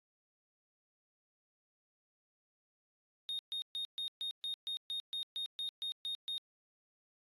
sine tone bursts, 3700 Hz, A#7, 14 cents flat, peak -34 dBFS, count 14, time 3.29-6.38 s, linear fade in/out 0 ms, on 100 ms, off 130 ms, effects tanh soft clip ceiling -35 dBFS + AAC 32 kbps

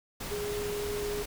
sine tone in noise, 413.6 Hz, G#4, 7 cents flat, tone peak -32 dBFS, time 0.31-1.23 s, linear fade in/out 10 ms, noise pink, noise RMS -38 dBFS, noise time 0.2-1.26 s, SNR +3 dB, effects none

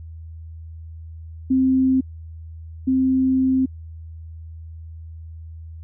sine tone pair in turn, 261.6 / 261.6 Hz, C4 / C4, 0 / 0 cents, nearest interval unison, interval 0 cents, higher neither, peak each -14 / -15 dBFS, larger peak first, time 1.5-2.01 / 2.87-3.66 s, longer second, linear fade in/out 10 ms, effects added 81 Hz sine -34 dBFS peak until 5.83 s

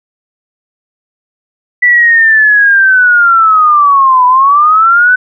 sine linear two-way sweep, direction down then up, 1975.5 to 987.8 to 1516 Hz, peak -3 dBFS, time 1.82-5.16 s, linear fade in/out 10 ms, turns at 4.26 s, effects none

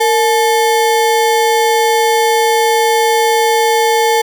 square ring-modulated tone, 659.3 Hz, E5, in tune, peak -7 dBFS, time 0-4.22 s, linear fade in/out 10 ms, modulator 199 Hz, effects none

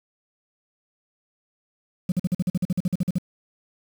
sine tone bursts, 180 Hz, F#3, 47 cents flat, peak -16 dBFS, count 15, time 2.09-3.184 s, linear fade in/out 5 ms, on 30 ms, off 46 ms, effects tanh soft clip ceiling -17 dBFS + 7-bit

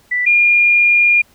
sine tone pair in turn, 1975.5 / 2416 Hz, B6 / D7, 0 / +48 cents, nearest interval minor third, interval 348 cents, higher second, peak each -14 / -8 dBFS, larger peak second, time 0.11-0.26 / 0.26-1.22 s, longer second, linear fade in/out 10 ms, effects pink hiss -52 dBFS RMS until 1.34 s

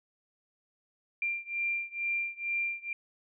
sine beating tone pair, 2377 / 2379.2 Hz, D7 / D7, +20 / +22 cents, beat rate 2.2 Hz, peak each -33 / -34 dBFS, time 1.22-2.93 s, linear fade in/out 2 ms, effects none

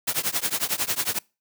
white noise with tremolo, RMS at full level -22 dBFS, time 0.07-1.19 s, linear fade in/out 10 ms, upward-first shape triangle, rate 11 Hz, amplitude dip 100%, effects noise-tail reverb RT60 0.3 s tail -26 dB re dry + high-pass 100 Hz 12 dB/octave

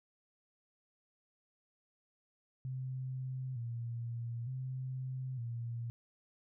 sine tone with vibrato, 123.47 Hz, B2, in tune, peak -37 dBFS, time 2.65-5.9 s, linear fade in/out 0 ms, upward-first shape square, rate 0.55 Hz, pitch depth 86 cents each way, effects none

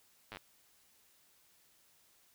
slowing click train, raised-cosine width 0.3 ms, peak -29 dBFS, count 6, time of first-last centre 0.32-0.371 s, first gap 9 ms, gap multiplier 1.06, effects white hiss -68 dBFS RMS until 2.34 s

